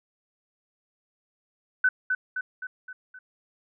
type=tone with echo; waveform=sine; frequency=1508 Hz; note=F#6; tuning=32 cents sharp; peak=-17 dBFS; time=1.84-1.89 s; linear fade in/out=5 ms; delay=260 ms; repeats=5; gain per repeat=-5 dB; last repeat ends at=3.19 s; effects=none